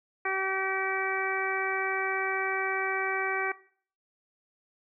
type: harmonic tone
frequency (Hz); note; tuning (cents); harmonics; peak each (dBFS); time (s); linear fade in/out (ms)
383.6; G4; -37; 1 / 2 / 3 / 4 / 5 / 6; -34 / -34 / -34 / -34 / -34 / -34; 0.25-3.52; 5
effects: noise-tail reverb RT60 0.5 s tail -19 dB re dry